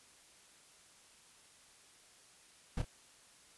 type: noise with echo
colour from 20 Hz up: brown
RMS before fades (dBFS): -34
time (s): 2.77-2.82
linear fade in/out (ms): 5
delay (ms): 28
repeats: 1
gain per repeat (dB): -11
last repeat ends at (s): 2.848
effects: white hiss -62 dBFS RMS until 3.57 s + resampled to 24000 Hz